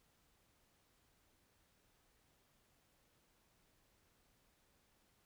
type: silence
effects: pink hiss -75 dBFS RMS until 5.25 s